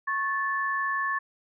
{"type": "tone pair together", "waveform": "sine", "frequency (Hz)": [1099, 1744.6], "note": ["C#6", "A6"], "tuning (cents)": [-15, -15], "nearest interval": "minor sixth", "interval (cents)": 800, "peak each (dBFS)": -28, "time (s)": [0.07, 1.19], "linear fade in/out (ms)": 10, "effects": []}